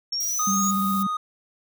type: exponential sweep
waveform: sine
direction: up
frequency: 5450 to 6800 Hz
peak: -24 dBFS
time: 0.12-0.71 s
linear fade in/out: 5 ms
type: noise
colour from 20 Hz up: violet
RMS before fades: -34 dBFS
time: 0.2-1.03 s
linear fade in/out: 5 ms
type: tone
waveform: triangle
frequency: 1241 Hz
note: D#6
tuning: 5 cents flat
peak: -22 dBFS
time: 0.39-1.17 s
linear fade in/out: 5 ms
type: tone with vibrato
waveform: sine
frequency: 196 Hz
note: G3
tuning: in tune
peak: -23 dBFS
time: 0.47-1.07 s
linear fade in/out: 5 ms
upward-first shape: sine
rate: 17 Hz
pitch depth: 29 cents each way
effects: none